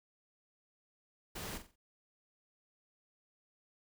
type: noise with echo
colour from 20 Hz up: pink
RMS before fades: -43 dBFS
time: 1.35-1.58 s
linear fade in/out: 10 ms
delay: 45 ms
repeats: 4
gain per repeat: -9 dB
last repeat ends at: 1.76 s
effects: none